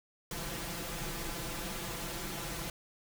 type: noise with comb filter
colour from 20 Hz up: pink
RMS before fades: -39 dBFS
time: 0.31-2.7 s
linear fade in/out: 2 ms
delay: 5.9 ms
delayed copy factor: +0.85
effects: none